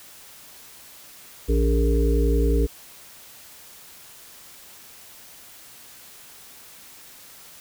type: harmonic tone with a mistuned harmonic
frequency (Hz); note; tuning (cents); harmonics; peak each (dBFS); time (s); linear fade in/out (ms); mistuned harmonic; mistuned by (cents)
57.1; A#1; -35; 1 / 3 / 5 / 7 / 8; -18 / -31 / -27 / -27 / -27; 1.48-2.67; 20; 7; +27
effects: white hiss -46 dBFS RMS until 7.6 s